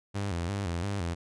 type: tone with vibrato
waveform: sawtooth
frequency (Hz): 92.5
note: F#2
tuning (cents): 0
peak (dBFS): -26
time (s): 0.14-1.15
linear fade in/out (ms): 20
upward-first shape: square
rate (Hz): 2.9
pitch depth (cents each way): 140
effects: resampled to 22050 Hz